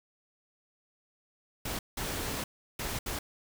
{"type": "noise bursts at uneven times", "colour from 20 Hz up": "pink", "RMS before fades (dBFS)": -35, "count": 4, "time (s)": [[1.65, 1.79], [1.97, 2.44], [2.79, 2.99], [3.06, 3.19]], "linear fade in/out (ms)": 5, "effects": []}